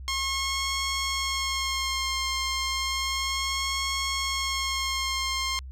10% pulse tone with vibrato, 1075 Hz, C6, 47 cents sharp, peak -18 dBFS, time 0.08-5.59 s, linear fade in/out 0 ms, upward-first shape sine, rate 0.32 Hz, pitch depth 21 cents each way, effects added 65 Hz sine -37 dBFS peak until 5.71 s + low-pass 11000 Hz 12 dB/octave

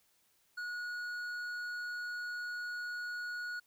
triangle tone with hard clipping, 1454 Hz, F#6, 31 cents flat, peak -39 dBFS, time 0.57-3.6 s, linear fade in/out 10 ms, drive 10 dB, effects white hiss -72 dBFS RMS until 3.66 s

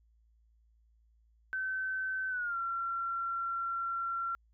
sine tone with pitch glide, 1532 to 1364.9 Hz, G6 to F6, -40 to -40 cents, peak -32 dBFS, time 1.53-4.35 s, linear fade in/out 0 ms, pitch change -200 cents, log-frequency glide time 2.29-2.57 s, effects added 56 Hz sine -64 dBFS peak until 4.53 s

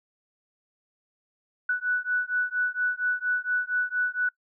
sine beating tone pair, 1480 / 1484.3 Hz, F#6 / F#6, 0 / +5 cents, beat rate 4.3 Hz, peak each -27 dBFS, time 1.69-4.29 s, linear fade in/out 5 ms, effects noise-tail reverb RT60 0.1 s tail -24 dB re dry

